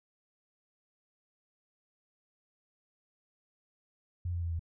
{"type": "tone with pitch steps", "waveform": "sine", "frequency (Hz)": [88, 86.24, 84.51, 82.82], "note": ["F2", "F2", "E2", "E2"], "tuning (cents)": [14, -21, 44, 9], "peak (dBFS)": -31, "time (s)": [4.25, 4.594], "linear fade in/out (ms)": 5, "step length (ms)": 86, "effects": []}